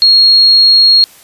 sine tone, 4288 Hz, C8, 42 cents sharp, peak -3 dBFS, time 0.02-1.04 s, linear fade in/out 0 ms, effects white hiss -40 dBFS RMS until 1.23 s + resampled to 32000 Hz

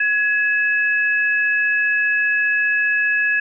sine tone pair together, 1679 / 2594 Hz, G#6 / E7, +18 / -28 cents, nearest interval minor sixth, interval 754 cents, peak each -16 / -22 dBFS, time 0-3.4 s, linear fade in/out 5 ms, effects none

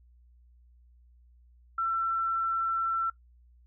sine tone, 1344 Hz, E6, 33 cents sharp, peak -26 dBFS, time 1.78-3.1 s, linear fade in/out 5 ms, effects noise-tail reverb RT60 0.1 s tail -17 dB re dry + added 60 Hz sine -56 dBFS peak until 3.66 s

